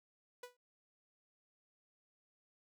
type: tone with exponential decay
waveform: sawtooth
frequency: 492.2 Hz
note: B4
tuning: 6 cents flat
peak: -40 dBFS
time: 0.43-0.57 s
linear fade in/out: 5 ms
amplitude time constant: 29 ms
effects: none